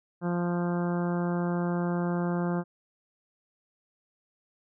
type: harmonic tone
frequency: 174.61 Hz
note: F3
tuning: in tune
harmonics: 1 / 2 / 3 / 4 / 5 / 6 / 7 / 8 / 9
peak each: -27 / -33 / -37 / -39 / -41 / -43 / -44 / -45 / -46 dBFS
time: 0.21-2.64 s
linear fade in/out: 50 ms
effects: none